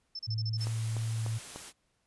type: tone bursts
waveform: sine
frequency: 5290 Hz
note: E8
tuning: 5 cents sharp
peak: -36 dBFS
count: 7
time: 0.15-0.648 s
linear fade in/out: 5 ms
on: 42 ms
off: 34 ms
type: tone with pitch glide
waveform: sine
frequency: 110 to 112.18 Hz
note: A2 to A2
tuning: 0 to +34 cents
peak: -30 dBFS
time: 0.27-1.39 s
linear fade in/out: 20 ms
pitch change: +34 cents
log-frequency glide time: 0.38-0.77 s
type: noise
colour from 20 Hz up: white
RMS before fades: -45 dBFS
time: 0.57-1.73 s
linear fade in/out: 50 ms
type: click train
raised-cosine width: 1 ms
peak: -27 dBFS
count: 4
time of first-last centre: 0.67-1.56 s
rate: 3.37 Hz
effects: pink hiss -75 dBFS RMS until 2.06 s + resampled to 24000 Hz